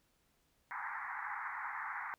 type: band-pass noise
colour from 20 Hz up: pink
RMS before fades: -42 dBFS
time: 0.71-2.14 s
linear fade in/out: 0 ms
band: 810 to 2100 Hz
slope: 96 dB/octave
effects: pink hiss -75 dBFS RMS until 2.18 s